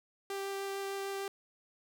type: tone with vibrato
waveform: sawtooth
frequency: 393.2 Hz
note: G4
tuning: 5 cents sharp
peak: -32 dBFS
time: 0.3-1.28 s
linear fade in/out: 2 ms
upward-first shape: triangle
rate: 6.6 Hz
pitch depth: 8 cents each way
effects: none